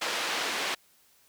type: band-pass noise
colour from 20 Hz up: white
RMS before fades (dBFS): -31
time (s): 0.01-0.75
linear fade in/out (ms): 10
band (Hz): 340 to 3600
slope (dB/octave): 12
effects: white hiss -63 dBFS RMS until 1.28 s